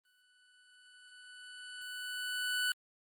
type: tone with exponential growth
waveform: 25% pulse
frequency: 1489 Hz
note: F#6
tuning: 11 cents sharp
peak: -26 dBFS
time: 0.05-2.72 s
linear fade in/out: 2 ms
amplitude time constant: 580 ms
effects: Opus 24 kbps